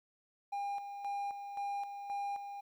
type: tone with tremolo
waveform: triangle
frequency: 805 Hz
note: G5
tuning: 46 cents sharp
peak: -33 dBFS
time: 0.52-2.61 s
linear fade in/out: 10 ms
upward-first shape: square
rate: 1.9 Hz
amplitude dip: 55%
effects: 12-bit